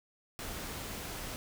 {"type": "noise", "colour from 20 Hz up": "pink", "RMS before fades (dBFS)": -41, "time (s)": [0.39, 1.36], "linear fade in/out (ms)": 0, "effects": []}